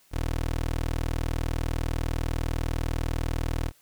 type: tone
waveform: 20% pulse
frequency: 40 Hz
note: D#1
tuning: 49 cents sharp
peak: -21 dBFS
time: 0.11-3.72 s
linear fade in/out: 50 ms
effects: white hiss -61 dBFS RMS until 3.81 s